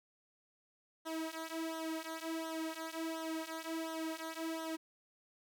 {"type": "tone with flanger", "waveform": "sawtooth", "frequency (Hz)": 323, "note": "E4", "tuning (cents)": -35, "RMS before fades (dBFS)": -41, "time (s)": [1.05, 4.77], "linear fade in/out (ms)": 20, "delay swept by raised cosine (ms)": [0.41, 3.51], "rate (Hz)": 1.4, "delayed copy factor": -0.9, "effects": []}